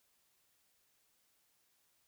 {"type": "silence", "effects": ["white hiss -75 dBFS RMS until 2.07 s"]}